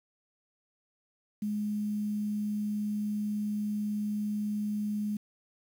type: tone with quantisation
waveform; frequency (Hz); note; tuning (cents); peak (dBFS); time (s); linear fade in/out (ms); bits
sine; 209.1; G#3; +12; -29; 1.42-5.17; 5; 9
effects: none